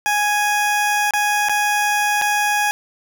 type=tone with dropouts; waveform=20% pulse; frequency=830.6 Hz; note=G#5; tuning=in tune; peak=-11 dBFS; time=0.06-2.71 s; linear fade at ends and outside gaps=0 ms; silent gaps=1.108-1.136 / 1.486-1.495 / 2.215-2.22 s; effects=none